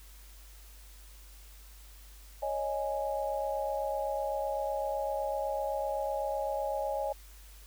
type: chord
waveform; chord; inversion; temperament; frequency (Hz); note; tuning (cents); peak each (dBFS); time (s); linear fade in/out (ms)
sine; C# suspended second; none; equal; 554.4 / 622.3 / 830.6; C#5 / D#5 / G#5; 0 / 0 / 0; -34 / -35 / -35; 2.42-7.13; 10
effects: added 50 Hz sine -50 dBFS peak until 7.66 s + white hiss -57 dBFS RMS until 7.66 s